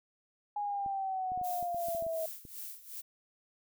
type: exponential sweep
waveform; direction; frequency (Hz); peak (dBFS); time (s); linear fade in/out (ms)
sine; down; 830.6 to 640; -32; 0.56-2.26; 5
type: clicks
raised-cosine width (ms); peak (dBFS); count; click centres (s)
3; -37; 11; 0.862 / 1.319 / 1.376 / 1.414 / 1.627 / 1.746 / 1.885 / 1.949 / 2.024 / 2.066 / 2.452
type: noise with tremolo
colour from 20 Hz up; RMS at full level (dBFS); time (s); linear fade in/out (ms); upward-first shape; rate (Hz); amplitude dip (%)
violet; -42; 1.43-3.02; 20; sine; 2.7; 80
effects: none